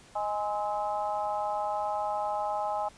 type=harmonic tone with a mistuned harmonic; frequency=207.6 Hz; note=G#3; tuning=in tune; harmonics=3 / 4 / 5 / 6; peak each=-34 / -30 / -38 / -40 dBFS; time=0.15-2.89 s; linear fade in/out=10 ms; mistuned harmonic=6; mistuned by=+59 cents; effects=pink hiss -55 dBFS RMS until 2.97 s + resampled to 22050 Hz